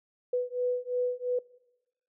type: beating tone pair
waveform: sine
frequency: 493.9 / 496.8 Hz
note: B4 / B4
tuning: 0 / +10 cents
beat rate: 2.9 Hz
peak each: -30 dBFS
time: 0.33-1.39 s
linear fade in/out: 5 ms
effects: noise-tail reverb RT60 1.0 s tail -22 dB re dry